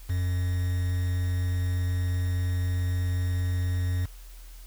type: tone with quantisation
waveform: triangle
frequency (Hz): 89.6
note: F2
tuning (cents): +45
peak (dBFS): -22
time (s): 0.09-4.06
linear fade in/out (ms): 10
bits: 7
effects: added 41 Hz sine -42 dBFS peak until 4.66 s + white hiss -54 dBFS RMS until 4.66 s